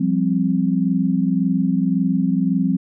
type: chord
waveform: sine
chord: F suspended second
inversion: none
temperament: just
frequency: 174.61 / 196.44 / 261.9 Hz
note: F3 / G3 / C4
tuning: 0 / +4 / +2 cents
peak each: -20 dBFS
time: 0-2.77 s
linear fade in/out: 10 ms
effects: none